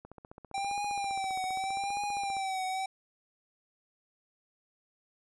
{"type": "click train", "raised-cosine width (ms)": 1, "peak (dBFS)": -33, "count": 36, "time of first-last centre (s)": [0.05, 2.368], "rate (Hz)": 15.1}
{"type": "tone with vibrato", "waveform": "square", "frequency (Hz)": 784, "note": "G5", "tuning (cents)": 0, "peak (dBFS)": -32, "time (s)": [0.54, 2.86], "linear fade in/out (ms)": 5, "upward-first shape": "triangle", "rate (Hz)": 0.83, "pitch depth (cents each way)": 85}
{"effects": ["resampled to 24000 Hz"]}